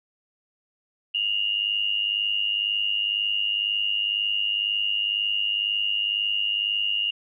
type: tone pair together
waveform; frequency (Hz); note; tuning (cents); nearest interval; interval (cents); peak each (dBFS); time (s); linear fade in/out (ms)
sine; 2794 / 2896; F7 / F#7; 0 / -38; minor second; 62; -25; 1.14-7.11; 10
effects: none